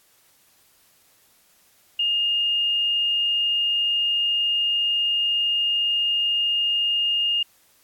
sine tone, 2833 Hz, F7, 24 cents sharp, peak -19 dBFS, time 1.99-7.43 s, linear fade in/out 5 ms, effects white hiss -59 dBFS RMS until 7.83 s + AAC 64 kbps

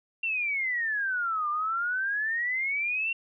sine exponential two-way sweep, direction down then up, 2748 to 1185 to 2748 Hz, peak -26 dBFS, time 0.23-3.13 s, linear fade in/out 5 ms, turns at 1.49 s, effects none

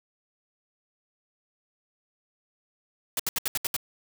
white noise bursts, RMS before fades -27 dBFS, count 7, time 3.17-3.765 s, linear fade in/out 2 ms, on 25 ms, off 70 ms, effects none

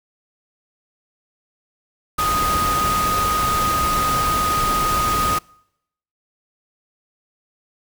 sine tone in noise, 1244.5 Hz, D#6, in tune, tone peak -18 dBFS, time 2.18-5.39 s, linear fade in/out 10 ms, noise pink, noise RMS -24 dBFS, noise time 2.18-5.39 s, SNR +3 dB, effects noise-tail reverb RT60 0.8 s tail -26 dB re dry

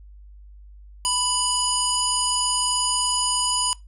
harmonic tone with a mistuned harmonic, 987.8 Hz, B5, in tune, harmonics 1 / 3 / 5 / 7 / 9 / 10, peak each -27 / -27 / -27 / -27 / -27 / -27 dBFS, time 1.05-3.73 s, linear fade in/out 0 ms, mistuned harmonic 9, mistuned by +21 cents, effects noise-tail reverb RT60 0.2 s tail -21 dB re dry + added 50 Hz sine -42 dBFS peak until 3.87 s

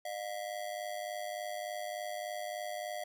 square ring-modulated tone, 660 Hz, E5, 2 cents sharp, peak -35 dBFS, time 0.05-3.04 s, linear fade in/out 5 ms, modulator 51.7 Hz, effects none

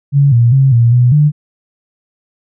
sine tone with pitch steps, 140.9 / 118.2 / 134.9 / 117.6 / 123.1 / 148.8 Hz, C#3 / A#2 / C#3 / A#2 / B2 / D3, +29 / +24 / -47 / +16 / -5 / +23 cents, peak -5 dBFS, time 0.12-1.32 s, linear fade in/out 50 ms, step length 200 ms, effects none

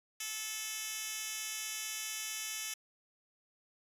10% pulse tone with high-pass filter, 435.5 Hz, A4, 18 cents flat, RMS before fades -40 dBFS, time 0.2-2.74 s, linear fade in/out 5 ms, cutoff 3900 Hz, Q 1, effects resampled to 32000 Hz

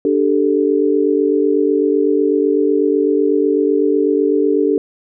sine chord, D suspended fourth, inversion none, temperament equal, 293.7 / 392 / 440 Hz, D4 / G4 / A4, 0 / 0 / 0 cents, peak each -16 dBFS, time 0.05-4.78 s, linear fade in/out 2 ms, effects none

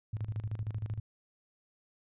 sine tone with tremolo, 107 Hz, A2, 48 cents flat, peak -31 dBFS, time 0.13-1 s, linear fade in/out 5 ms, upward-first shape square, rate 13 Hz, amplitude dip 75%, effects resampled to 8000 Hz

